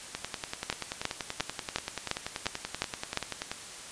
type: two click trains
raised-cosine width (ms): 0.2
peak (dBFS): -15 / -10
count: 36 / 8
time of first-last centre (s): 0.15-3.515 / 0.7-3.173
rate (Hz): 10.4 / 2.83
effects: white hiss -44 dBFS RMS until 3.91 s + resampled to 22050 Hz